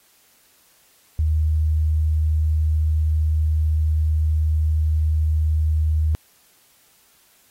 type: tone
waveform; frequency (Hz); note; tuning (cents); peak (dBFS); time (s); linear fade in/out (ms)
sine; 77.78; D#2; 0; -16; 1.19-6.15; 0
effects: white hiss -57 dBFS RMS until 7.5 s + AAC 48 kbps